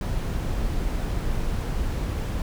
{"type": "noise", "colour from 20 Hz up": "brown", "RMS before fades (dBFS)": -26, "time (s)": [0.01, 2.42], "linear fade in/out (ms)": 2, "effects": []}